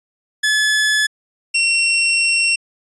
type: tone pair in turn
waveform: sawtooth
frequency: 1717 / 2726 Hz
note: A6 / F7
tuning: -43 / -43 cents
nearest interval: minor sixth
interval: 800 cents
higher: second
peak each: -10 dBFS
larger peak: neither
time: 0.43-1.07 / 1.54-2.56 s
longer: second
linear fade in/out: 10 ms
effects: resampled to 22050 Hz